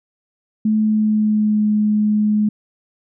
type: tone with pitch glide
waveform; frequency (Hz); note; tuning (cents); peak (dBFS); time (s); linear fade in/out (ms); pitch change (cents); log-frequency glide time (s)
sine; 215.9 to 211.3; A3 to G#3; -33 to +30; -13; 0.65-2.49; 5; -37; 0.78-1.68
effects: none

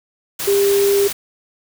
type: tone in noise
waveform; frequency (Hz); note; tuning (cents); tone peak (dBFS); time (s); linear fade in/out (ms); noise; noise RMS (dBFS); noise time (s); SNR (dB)
sine; 400; G4; +35; -12; 0.47-1.08; 10; white; -24; 0.39-1.13; +9
effects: none

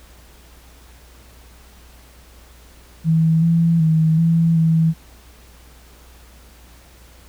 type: tone with pitch steps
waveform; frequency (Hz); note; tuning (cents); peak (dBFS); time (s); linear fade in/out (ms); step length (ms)
sine; 161.5 / 166.7 / 159.2 / 165.4 / 162.1; E3 / E3 / D#3 / E3 / E3; -35 / +20 / +40 / +6 / -29; -12; 3.04-4.94; 50; 380
effects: added 60 Hz sine -45 dBFS peak until 7.28 s + pink hiss -49 dBFS RMS until 7.28 s

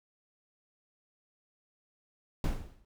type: noise with exponential decay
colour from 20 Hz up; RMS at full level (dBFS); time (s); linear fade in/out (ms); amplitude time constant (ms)
brown; -26; 2.44-2.85; 2; 89
effects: none

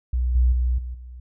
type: tone with level steps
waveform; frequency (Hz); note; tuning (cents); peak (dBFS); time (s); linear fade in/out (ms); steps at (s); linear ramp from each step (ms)
sine; 61.7; B1; -1; -19 / -14 / -18 / -28 / -36; 0.13-1.2; 5; 0.35 / 0.52 / 0.78 / 0.94; 5
effects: none

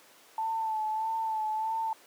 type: tone with vibrato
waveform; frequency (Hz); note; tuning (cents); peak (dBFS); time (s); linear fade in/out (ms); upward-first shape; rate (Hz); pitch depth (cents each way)
sine; 880; A5; 0; -28; 0.38-1.93; 2; sine; 1.6; 34
effects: pink hiss -56 dBFS RMS until 2.06 s + high-pass 400 Hz 12 dB/octave

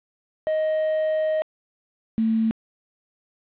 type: tone pair in turn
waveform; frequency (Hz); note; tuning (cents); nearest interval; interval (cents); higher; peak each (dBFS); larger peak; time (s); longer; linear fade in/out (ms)
triangle / sine; 625 / 223.2; D#5 / A3; +8 / +25; octave + tritone; 1783; first; -18; neither; 0.47-1.42 / 2.18-2.51; first; 0
effects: resampled to 8000 Hz + 8-bit

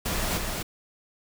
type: noise with echo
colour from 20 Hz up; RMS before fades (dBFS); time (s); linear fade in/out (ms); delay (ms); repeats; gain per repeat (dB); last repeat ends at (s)
pink; -28; 0.05-0.38; 10; 250; 1; -3; 0.63
effects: none

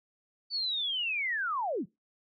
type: linear sweep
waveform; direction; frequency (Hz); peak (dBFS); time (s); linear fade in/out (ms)
sine; down; 4558 to 130.5; -29; 0.5-1.86; 50
effects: noise-tail reverb RT60 0.2 s tail -22 dB re dry

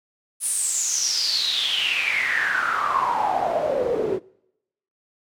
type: noise with band-pass filter sweep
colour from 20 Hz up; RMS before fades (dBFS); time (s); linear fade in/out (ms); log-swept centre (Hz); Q
pink; -23; 0.4-4.2; 50; 10000 to 370; 9.8
effects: noise-tail reverb RT60 0.8 s tail -23 dB re dry

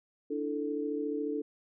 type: chord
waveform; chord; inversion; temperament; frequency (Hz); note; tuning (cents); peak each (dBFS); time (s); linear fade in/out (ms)
sine; D suspended second; none; equal with one note detuned; 293.7 / 327.7 / 440; D4 / E4 / A4; 0 / -10 / 0; -34 / -39 / -34; 0.3-1.42; 10
effects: none

